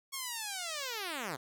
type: linear sweep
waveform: 5% pulse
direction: down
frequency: 1109 to 120 Hz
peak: -25 dBFS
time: 0.12-1.37 s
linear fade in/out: 20 ms
effects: none